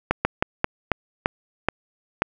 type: slowing click train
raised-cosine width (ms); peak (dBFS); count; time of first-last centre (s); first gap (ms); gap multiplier
0.5; -3; 8; 0.11-2.22; 140; 1.25
effects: none